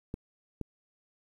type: clicks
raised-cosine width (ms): 3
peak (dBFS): -22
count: 2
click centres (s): 0.141 / 0.613
effects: 10-bit